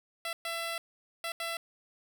10% pulse tone bursts at uneven times, 670 Hz, E5, 28 cents sharp, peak -25 dBFS, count 4, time 0.25-0.33 / 0.45-0.78 / 1.24-1.32 / 1.4-1.57 s, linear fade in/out 2 ms, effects none

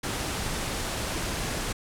pink low-pass noise, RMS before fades -31 dBFS, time 0.03-1.73 s, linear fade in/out 10 ms, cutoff 11000 Hz, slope 24 dB/octave, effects none

